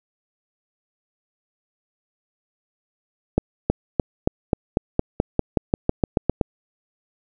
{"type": "accelerating click train", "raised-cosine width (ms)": 2, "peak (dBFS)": -3, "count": 16, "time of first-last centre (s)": [3.38, 6.412], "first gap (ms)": 320, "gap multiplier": 0.93, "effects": []}